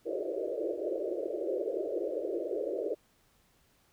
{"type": "band-pass noise", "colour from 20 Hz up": "pink", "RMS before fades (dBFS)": -34, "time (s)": [0.05, 2.95], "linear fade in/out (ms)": 20, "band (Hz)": [330, 620], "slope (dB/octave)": 96, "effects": ["pink hiss -68 dBFS RMS until 3.92 s"]}